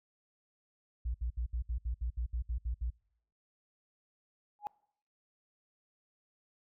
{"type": "tone bursts", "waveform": "sine", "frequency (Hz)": 58.9, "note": "A#1", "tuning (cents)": 19, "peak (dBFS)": -30, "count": 12, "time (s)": [1.05, 2.904], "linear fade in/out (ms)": 10, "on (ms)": 94, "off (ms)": 66}
{"type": "tone with exponential growth", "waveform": "sine", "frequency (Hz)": 830.6, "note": "G#5", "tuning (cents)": 0, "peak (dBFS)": -29, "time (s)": [4.59, 4.67], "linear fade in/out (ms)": 0, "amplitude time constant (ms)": 16}
{"effects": ["noise-tail reverb RT60 0.7 s tail -26 dB re dry", "tanh soft clip ceiling -28 dBFS"]}